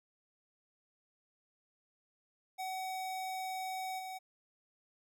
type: tone with level steps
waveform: square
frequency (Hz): 753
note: F#5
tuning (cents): +30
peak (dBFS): -38 / -42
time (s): 2.58-4.19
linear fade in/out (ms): 20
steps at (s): 3.98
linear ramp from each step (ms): 20
effects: none